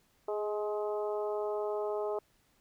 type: harmonic tone with a mistuned harmonic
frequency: 210.5 Hz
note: G#3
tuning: 24 cents sharp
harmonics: 2 / 3 / 4 / 5 / 6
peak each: -33 / -37 / -41 / -46 / -47 dBFS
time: 0.28-2.19 s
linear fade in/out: 5 ms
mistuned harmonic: 2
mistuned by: -15 cents
effects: pink hiss -70 dBFS RMS until 2.6 s